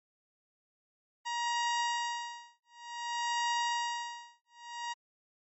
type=tone with tremolo; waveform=sawtooth; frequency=948 Hz; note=A#5; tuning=29 cents sharp; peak=-25 dBFS; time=1.25-4.94 s; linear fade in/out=20 ms; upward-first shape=sine; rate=0.55 Hz; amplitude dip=100%; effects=MP3 32 kbps